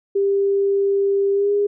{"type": "tone with pitch glide", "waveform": "sine", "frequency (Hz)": [396.7, 407.9], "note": ["G4", "G#4"], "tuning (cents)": [21, -31], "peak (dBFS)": -15, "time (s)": [0.15, 1.67], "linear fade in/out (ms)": 10, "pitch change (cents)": 48, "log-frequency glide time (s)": [1.33, 1.52], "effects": []}